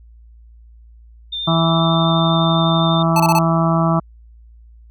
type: tone with vibrato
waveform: sine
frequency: 3600 Hz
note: A7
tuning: 39 cents sharp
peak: -22 dBFS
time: 1.32-3.03 s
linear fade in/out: 10 ms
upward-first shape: triangle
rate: 12 Hz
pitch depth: 20 cents each way
type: harmonic tone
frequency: 164.81 Hz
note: E3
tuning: in tune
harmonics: 1 / 2 / 4 / 5 / 6 / 7 / 8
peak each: -15 / -23 / -21 / -26 / -26 / -22 / -26 dBFS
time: 1.47-4 s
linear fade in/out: 10 ms
type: tone bursts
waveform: square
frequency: 872 Hz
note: A5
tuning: 16 cents flat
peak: -14 dBFS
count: 4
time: 3.16-3.388 s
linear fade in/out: 2 ms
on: 39 ms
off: 24 ms
effects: added 57 Hz sine -41 dBFS peak until 4.9 s